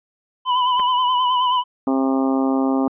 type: tone with vibrato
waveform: square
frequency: 1000 Hz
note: B5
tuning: 21 cents sharp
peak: -16 dBFS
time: 0.45-1.64 s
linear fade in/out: 50 ms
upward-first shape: sine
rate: 9.4 Hz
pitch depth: 43 cents each way
type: clicks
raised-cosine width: 0.5 ms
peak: -17 dBFS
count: 2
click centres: 0.795 / 0.8 s
type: harmonic tone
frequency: 133.7 Hz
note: C3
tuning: 38 cents sharp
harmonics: 2 / 3 / 4 / 5 / 6 / 7 / 8 / 9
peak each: -17 / -27 / -28 / -29 / -28 / -33 / -33 / -33 dBFS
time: 1.87-2.88 s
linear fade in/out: 2 ms
effects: resampled to 8000 Hz